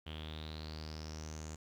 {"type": "tone with low-pass filter sweep", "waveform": "sawtooth", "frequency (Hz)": 77.78, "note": "D#2", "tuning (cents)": 0, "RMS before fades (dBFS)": -45, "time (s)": [0.06, 1.56], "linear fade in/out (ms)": 10, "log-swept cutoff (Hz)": [3100, 7100], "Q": 8.5, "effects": ["11-bit"]}